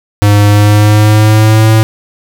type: tone with pitch glide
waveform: square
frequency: 103 to 110.39 Hz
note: G#2 to A2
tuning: -14 to +6 cents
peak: -4 dBFS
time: 0.22-1.83 s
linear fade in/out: 0 ms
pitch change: +120 cents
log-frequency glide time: 0.48-1.72 s
effects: none